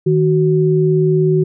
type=tone pair together; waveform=sine; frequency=156.7 / 373.1 Hz; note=D#3 / F#4; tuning=+13 / +14 cents; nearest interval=octave + minor third; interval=1501 cents; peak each=-13 dBFS; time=0.06-1.44 s; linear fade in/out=10 ms; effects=none